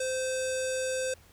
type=tone with low-pass filter; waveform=square; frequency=518 Hz; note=C5; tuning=17 cents flat; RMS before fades=-31 dBFS; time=0-1.14 s; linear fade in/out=5 ms; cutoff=8100 Hz; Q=3.9; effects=added 83 Hz sine -58 dBFS peak until 1.32 s + pink hiss -59 dBFS RMS until 1.32 s